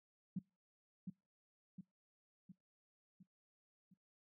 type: tone with echo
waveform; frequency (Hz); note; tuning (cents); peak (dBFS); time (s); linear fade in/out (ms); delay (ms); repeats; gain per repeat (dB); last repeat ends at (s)
sine; 184.2; F#3; -7; -37; 0.36-0.39; 5; 710; 5; -5; 3.94
effects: noise-tail reverb RT60 0.3 s tail -26 dB re dry + high-pass 100 Hz 12 dB/octave